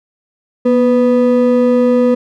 triangle ring-modulated tone, 370 Hz, F#4, in tune, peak -3 dBFS, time 0.65-2.15 s, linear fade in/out 10 ms, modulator 128 Hz, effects none

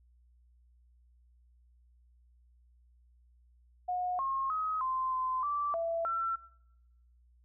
sine tone with pitch steps, 724 / 1076 / 1267 / 1040 / 1031 / 1165 / 667 / 1346 Hz, F#5 / C6 / D#6 / C6 / C6 / D6 / E5 / E6, -38 / +48 / +31 / -11 / -26 / -14 / +20 / +36 cents, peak -30 dBFS, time 3.88-6.36 s, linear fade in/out 10 ms, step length 310 ms, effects noise-tail reverb RT60 0.9 s tail -22 dB re dry + added 60 Hz sine -61 dBFS peak until 7.44 s

